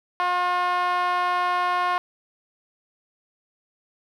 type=tone with band-pass filter; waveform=5% pulse; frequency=357.8 Hz; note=F4; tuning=42 cents sharp; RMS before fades=-23 dBFS; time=0.2-1.98 s; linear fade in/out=0 ms; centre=920 Hz; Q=4.9; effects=none